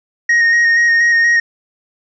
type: tone with vibrato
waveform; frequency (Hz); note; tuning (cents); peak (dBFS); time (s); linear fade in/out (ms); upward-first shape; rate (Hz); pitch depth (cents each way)
triangle; 1865; A#6; 0; -7; 0.29-1.4; 5; square; 4.2; 15
effects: resampled to 16000 Hz